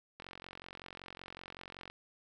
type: click train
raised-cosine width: 0.3 ms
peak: -30 dBFS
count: 78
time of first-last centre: 0.2-1.9 s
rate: 45.3 Hz
effects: none